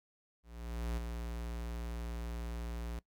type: tone with ADSR envelope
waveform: square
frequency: 58.27 Hz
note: A#1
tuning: in tune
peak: -34 dBFS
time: 0.43-2.99 s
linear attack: 540 ms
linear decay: 18 ms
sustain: -5 dB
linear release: 3 ms
effects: noise-tail reverb RT60 0.1 s tail -20 dB re dry